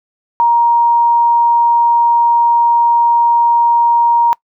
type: tone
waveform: sine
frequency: 940 Hz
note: A#5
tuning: 14 cents sharp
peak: -7 dBFS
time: 0.4-4.33 s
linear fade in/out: 0 ms
effects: noise-tail reverb RT60 0.1 s tail -24 dB re dry